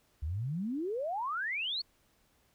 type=exponential sweep; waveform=sine; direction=up; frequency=69.3 to 4515 Hz; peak=-32 dBFS; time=0.22-1.82 s; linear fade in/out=10 ms; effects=pink hiss -70 dBFS RMS until 2.54 s